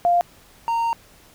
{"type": "tone pair in turn", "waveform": ["sine", "triangle"], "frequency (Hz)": [698.5, 923.8], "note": ["F5", "A#5"], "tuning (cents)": [0, -16], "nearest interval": "perfect fourth", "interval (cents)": 484, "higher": "second", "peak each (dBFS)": [-14, -17], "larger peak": "first", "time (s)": [[0.05, 0.21], [0.68, 0.93]], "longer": "second", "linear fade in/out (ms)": 0, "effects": ["pink hiss -51 dBFS RMS until 1.34 s"]}